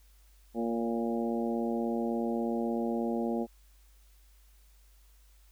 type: harmonic tone with a mistuned harmonic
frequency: 116.54 Hz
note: A#2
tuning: in tune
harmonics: 2 / 3 / 4 / 5 / 6 / 7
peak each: -31 / -35 / -37 / -39 / -41 / -42 dBFS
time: 0.54-3.47 s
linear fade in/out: 50 ms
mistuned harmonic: 5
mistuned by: -23 cents
effects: added 50 Hz sine -57 dBFS peak until 5.51 s + white hiss -67 dBFS RMS until 5.51 s